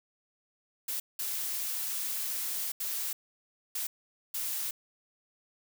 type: noise bursts at uneven times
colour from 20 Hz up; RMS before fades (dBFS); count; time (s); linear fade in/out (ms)
blue; -34; 5; 0.88-1 / 1.19-2.72 / 2.8-3.13 / 3.75-3.87 / 4.34-4.71; 5
effects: none